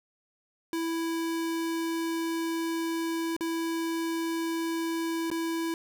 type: tone with dropouts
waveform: square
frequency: 330.1 Hz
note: E4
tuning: 2 cents sharp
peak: -29 dBFS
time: 0.73-5.74 s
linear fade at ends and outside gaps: 1 ms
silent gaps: 3.365-3.408 / 5.302-5.314 s
effects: none